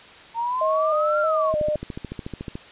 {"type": "exponential two-way sweep", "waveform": "sine", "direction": "up then down", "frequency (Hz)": [908, 1396.9, 1047], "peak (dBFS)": -22, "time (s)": [0.34, 1.54], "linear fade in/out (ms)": 50, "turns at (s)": 1.2}
{"type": "tone with vibrato", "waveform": "sine", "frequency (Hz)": 618, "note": "D#5", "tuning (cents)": -12, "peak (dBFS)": -20, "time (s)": [0.61, 1.76], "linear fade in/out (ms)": 5, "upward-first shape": "square", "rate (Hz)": 1.6, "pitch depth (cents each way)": 37}
{"type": "click train", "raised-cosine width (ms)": 3, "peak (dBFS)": -18, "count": 15, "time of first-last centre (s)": [1.54, 2.554], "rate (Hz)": 13.8}
{"effects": ["white hiss -45 dBFS RMS until 2.71 s", "resampled to 8000 Hz"]}